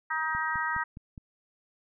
harmonic tone, 315.6 Hz, D#4, 25 cents sharp, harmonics 3 / 4 / 5 / 6, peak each -33 / -33 / -33 / -33 dBFS, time 0.1-0.84 s, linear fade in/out 10 ms
click train, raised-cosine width 5 ms, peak -30 dBFS, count 5, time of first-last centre 0.35-1.178 s, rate 4.83 Hz
effects none

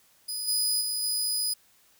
20% pulse tone with level steps, 4977 Hz, D#8, in tune, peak -25 / -18 / -22 / -20 dBFS, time 0.28-1.54 s, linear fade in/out 10 ms, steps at 0.47 / 0.8 / 1.02 s, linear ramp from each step 20 ms, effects white hiss -62 dBFS RMS until 1.99 s

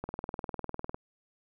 click train, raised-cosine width 1 ms, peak -21 dBFS, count 19, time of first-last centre 0.04-0.945 s, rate 19.9 Hz, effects none

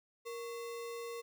sine tone with sample-and-hold, 468 Hz, A#4, 7 cents sharp, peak -40 dBFS, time 0.25-1.22 s, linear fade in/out 20 ms, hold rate 1575 Hz, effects none

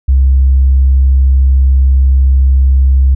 sine tone, 66.5 Hz, C2, 29 cents sharp, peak -3 dBFS, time 0.08-3.15 s, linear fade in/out 10 ms, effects tanh soft clip ceiling -1 dBFS

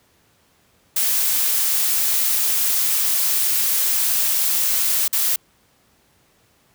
blue noise with dropouts, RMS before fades -19 dBFS, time 0.96-5.36 s, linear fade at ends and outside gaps 5 ms, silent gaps 5.08-5.128 s, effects pink hiss -59 dBFS RMS until 6.74 s + high-pass 60 Hz 12 dB/octave

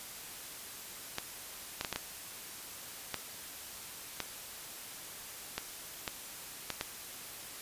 clicks, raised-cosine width 0.2 ms, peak -16 dBFS, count 11, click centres 1.184 / 1.811 / 1.848 / 1.927 / 1.96 / 3.143 / 4.203 / 5.58 / 6.078 / 6.703 / 6.811 s, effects white hiss -46 dBFS RMS until 7.61 s + resampled to 32000 Hz

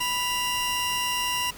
sawtooth tone pair together, 987.5 / 2793 Hz, B5 / F7, 0 / -1 cents, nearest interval octave + tritone, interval 1799 cents, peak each -24 dBFS, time 0-1.51 s, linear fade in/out 10 ms, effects pink hiss -44 dBFS RMS until 1.57 s

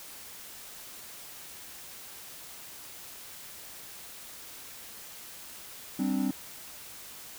triangle chord, G suspended fourth, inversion none, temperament equal, 196 / 261.6 / 293.7 Hz, G3 / C4 / D4, 0 / 0 / 0 cents, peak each -29 / -27 / -31 dBFS, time 5.99-6.31 s, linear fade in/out 5 ms, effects white hiss -46 dBFS RMS until 7.38 s

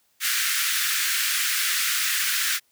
pink high-pass noise, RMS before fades -24 dBFS, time 0.2-2.6 s, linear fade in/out 50 ms, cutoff 1400 Hz, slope 48 dB/octave, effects white hiss -66 dBFS RMS until 2.71 s

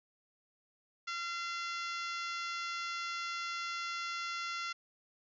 harmonic tone with a mistuned harmonic, 685 Hz, F5, 34 cents flat, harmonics 2 / 3 / 4 / 5 / 6 / 7 / 8 / 9 / 10, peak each -39 / -43 / -46 / -48 / -49 / -50 / -52 / -54 / -59 dBFS, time 1.07-4.73 s, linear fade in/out 10 ms, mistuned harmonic 6, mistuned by +36 cents, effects none

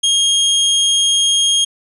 sawtooth tone, 3247 Hz, G#7, 40 cents flat, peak -8 dBFS, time 0.03-1.65 s, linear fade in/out 10 ms, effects resampled to 24000 Hz

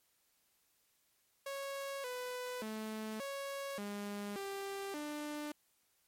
sawtooth tone with pitch steps, 552 / 498.2 / 217.6 / 554 / 204 / 394.3 / 297.4 Hz, C#5 / B4 / A3 / C#5 / G#3 / G4 / D4, -7 / +15 / -19 / -1 / -31 / +10 / +22 cents, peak -36 dBFS, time 1.46-5.52 s, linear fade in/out 5 ms, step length 580 ms, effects white hiss -75 dBFS RMS until 6.07 s + MP3 64 kbps

